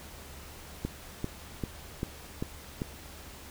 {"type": "click train", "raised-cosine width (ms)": 3, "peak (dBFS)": -18, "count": 6, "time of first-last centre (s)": [0.85, 2.819], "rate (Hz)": 2.54, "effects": ["added 73 Hz sine -51 dBFS peak until 3.5 s", "pink hiss -48 dBFS RMS until 3.5 s"]}